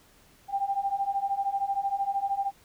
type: beating tone pair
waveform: sine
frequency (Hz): 784 / 797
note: G5 / G5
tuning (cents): 0 / +28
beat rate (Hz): 13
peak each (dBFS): -30 / -28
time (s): 0.48-2.52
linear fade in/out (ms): 50
effects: pink hiss -59 dBFS RMS until 2.64 s